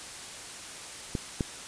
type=clicks; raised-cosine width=3 ms; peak=-16 / -14 dBFS; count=2; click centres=1.152 / 1.408 s; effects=white hiss -42 dBFS RMS until 1.67 s + resampled to 22050 Hz